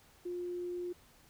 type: tone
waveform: sine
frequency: 354.1 Hz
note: F4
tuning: 24 cents sharp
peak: -36 dBFS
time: 0.25-0.93 s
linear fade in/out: 10 ms
effects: pink hiss -63 dBFS RMS until 1.29 s